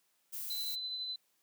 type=noise; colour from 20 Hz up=violet; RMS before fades=-41 dBFS; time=0.32-0.76 s; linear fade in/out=20 ms
type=tone with tremolo; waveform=sine; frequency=4025 Hz; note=B7; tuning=32 cents sharp; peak=-35 dBFS; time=0.5-1.16 s; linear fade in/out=5 ms; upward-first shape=triangle; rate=12 Hz; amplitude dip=35%
effects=white hiss -75 dBFS RMS until 1.42 s + high-pass 150 Hz 12 dB/octave